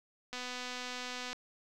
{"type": "click train", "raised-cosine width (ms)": 0.2, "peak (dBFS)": -24, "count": 250, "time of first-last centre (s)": [0.33, 1.33], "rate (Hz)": 249, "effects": []}